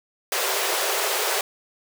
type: high-pass noise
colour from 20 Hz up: pink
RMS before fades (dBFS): -24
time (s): 0.32-1.41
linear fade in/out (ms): 2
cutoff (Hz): 370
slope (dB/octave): 96
effects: none